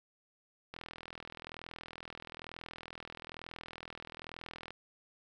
click train, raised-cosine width 0.3 ms, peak -28 dBFS, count 164, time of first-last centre 0.74-4.706 s, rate 41.1 Hz, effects none

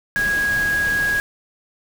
sine tone in noise, 1651 Hz, G#6, 11 cents flat, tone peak -17 dBFS, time 0.16-1.2 s, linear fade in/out 0 ms, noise pink, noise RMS -30 dBFS, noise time 0.16-1.2 s, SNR +10 dB, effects none

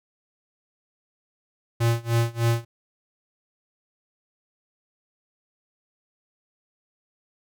square tone with tremolo, 116.54 Hz, A#2, in tune, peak -18 dBFS, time 1.8-2.65 s, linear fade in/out 10 ms, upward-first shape sine, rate 3.3 Hz, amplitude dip 95%, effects none

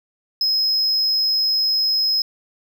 triangle tone, 5120 Hz, D#8, 49 cents sharp, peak -15 dBFS, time 0.41-2.22 s, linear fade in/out 2 ms, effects none

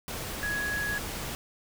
sine tone in noise, 1671 Hz, G#6, 10 cents sharp, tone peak -29 dBFS, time 0.43-0.98 s, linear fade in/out 0 ms, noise pink, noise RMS -36 dBFS, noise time 0.08-1.35 s, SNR +4 dB, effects none

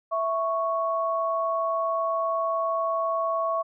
sine tone pair together, 659.3 / 1108.1 Hz, E5 / C#6, 0 / -1 cents, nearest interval major sixth, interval 899 cents, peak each -26 dBFS, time 0.11-3.63 s, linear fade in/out 20 ms, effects none

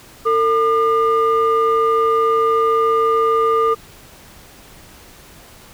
sine tone pair together, 451.7 / 1206 Hz, A4 / D6, +45 / +46 cents, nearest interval octave + perfect fourth, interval 1701 cents, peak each -14 dBFS, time 0.25-3.75 s, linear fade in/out 20 ms, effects tanh soft clip ceiling -8 dBFS + pink hiss -43 dBFS RMS until 5.73 s

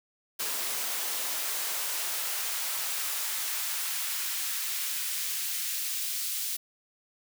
white noise with high-pass filter sweep, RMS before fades -32 dBFS, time 0.39-6.57 s, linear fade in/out 10 ms, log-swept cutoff 330 to 3000 Hz, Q 0.71, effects none

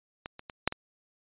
clicks, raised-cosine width 0.3 ms, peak -20 / -27 / -24 / -7 / -21 dBFS, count 5, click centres 0.259 / 0.394 / 0.498 / 0.676 / 0.724 s, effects resampled to 8000 Hz

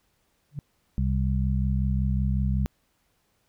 sine tone with exponential growth, 143.6 Hz, D3, 39 cents flat, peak -25 dBFS, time 0.51-0.59 s, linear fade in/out 0 ms, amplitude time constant 17 ms
harmonic tone, 65.41 Hz, C2, in tune, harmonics 1 / 2 / 3, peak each -24 / -27 / -29 dBFS, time 0.98-2.66 s, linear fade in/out 0 ms
effects pink hiss -70 dBFS RMS until 3.48 s

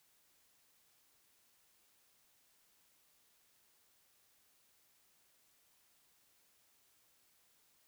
silence, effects white hiss -72 dBFS RMS until 7.87 s

